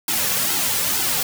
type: noise with flanger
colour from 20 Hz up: white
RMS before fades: -21 dBFS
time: 0.08-1.23 s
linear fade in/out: 2 ms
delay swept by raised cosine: 1.7 to 3.2 ms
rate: 2.2 Hz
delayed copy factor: -0.9
effects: none